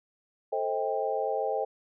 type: chord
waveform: sine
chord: A half-diminished seventh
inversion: none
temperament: just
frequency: 440 / 528 / 633.6 / 792 Hz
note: A4 / C5 / Eb5 / G5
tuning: 0 / +16 / +31 / +18 cents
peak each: -32 / -32 / -33 / -32 dBFS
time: 0.52-1.65 s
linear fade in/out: 10 ms
effects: none